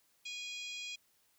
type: harmonic tone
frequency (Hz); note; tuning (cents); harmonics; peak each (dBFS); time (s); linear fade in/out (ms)
822; G#5; -18; 3 / 4 / 5 / 6 / 7 / 8 / 9; -44 / -45 / -52 / -53 / -55 / -57 / -54; 0.25-0.96; 10
effects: white hiss -72 dBFS RMS until 1.38 s